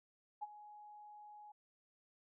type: tone with ADSR envelope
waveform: sine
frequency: 837 Hz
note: G#5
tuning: 13 cents sharp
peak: -38 dBFS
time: 0.41-1.52 s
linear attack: 20 ms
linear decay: 29 ms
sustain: -15 dB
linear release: 6 ms
effects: none